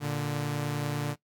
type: tone pair together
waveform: sawtooth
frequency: 116.54 / 146.69 Hz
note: A#2 / D3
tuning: 0 / -2 cents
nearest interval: major third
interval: 398 cents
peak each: -31 / -26 dBFS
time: 0-1.16 s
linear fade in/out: 50 ms
effects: noise-tail reverb RT60 0.1 s tail -18 dB re dry